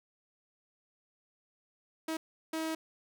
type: tone bursts at uneven times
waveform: sawtooth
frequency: 320 Hz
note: D#4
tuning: 49 cents sharp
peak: -29 dBFS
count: 2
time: 2.08-2.17 / 2.53-2.75 s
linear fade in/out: 5 ms
effects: none